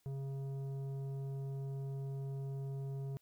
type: tone with tanh clipping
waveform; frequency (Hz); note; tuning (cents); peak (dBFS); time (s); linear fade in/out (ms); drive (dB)
triangle; 136.6; C#3; -25; -40; 0.06-3.17; 0; 14
effects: white hiss -75 dBFS RMS until 3.21 s